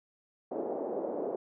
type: band-pass noise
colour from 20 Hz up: pink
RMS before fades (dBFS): -35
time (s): 0.51-1.36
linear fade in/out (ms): 5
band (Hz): 340 to 600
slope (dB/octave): 24
effects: none